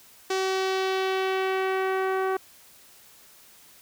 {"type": "tone with low-pass filter sweep", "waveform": "sawtooth", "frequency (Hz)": 380, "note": "F#4", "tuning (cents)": 46, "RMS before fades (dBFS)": -26, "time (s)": [0.3, 2.37], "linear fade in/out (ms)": 5, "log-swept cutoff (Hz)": [6200, 1400], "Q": 1.3, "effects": ["white hiss -53 dBFS RMS until 3.81 s"]}